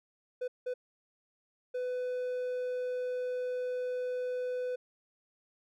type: tone bursts at uneven times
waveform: triangle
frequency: 500 Hz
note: B4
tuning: 21 cents sharp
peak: -30 dBFS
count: 3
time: 0.41-0.48 / 0.66-0.74 / 1.74-4.76 s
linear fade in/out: 10 ms
effects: none